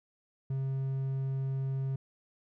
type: tone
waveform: triangle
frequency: 134.3 Hz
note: C3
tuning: 46 cents sharp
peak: -28 dBFS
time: 0.5-1.96 s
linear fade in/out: 5 ms
effects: none